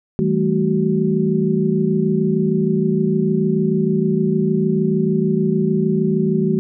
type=tone cluster; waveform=sine; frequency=161.6 / 194.2 / 220.8 / 376 Hz; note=E3 / G3 / A3 / F#4; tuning=-34 / -16 / +6 / +28 cents; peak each=-20 dBFS; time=0.19-6.59 s; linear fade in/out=0 ms; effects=none